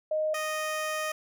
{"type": "tone pair in turn", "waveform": ["sine", "15% pulse"], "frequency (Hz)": [620, 620], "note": ["D#5", "D#5"], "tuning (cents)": [-6, -6], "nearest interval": "unison", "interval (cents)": 0, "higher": "neither", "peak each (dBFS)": [-25, -23], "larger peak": "second", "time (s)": [[0.11, 0.34], [0.34, 1.12]], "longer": "second", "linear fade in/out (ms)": 5, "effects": []}